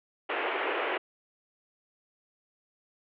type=band-pass noise; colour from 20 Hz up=pink; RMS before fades=-31 dBFS; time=0.29-0.98 s; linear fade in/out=10 ms; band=340 to 2900 Hz; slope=48 dB/octave; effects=none